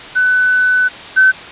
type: tone pair in turn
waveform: sine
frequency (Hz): 1500 / 1527.1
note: F#6 / G6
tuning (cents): +23 / -46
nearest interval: unison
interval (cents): 31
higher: second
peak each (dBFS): -9 / -5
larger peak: second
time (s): 0.15-0.89 / 1.16-1.32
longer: first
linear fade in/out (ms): 20
effects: white hiss -30 dBFS RMS until 1.51 s + resampled to 8000 Hz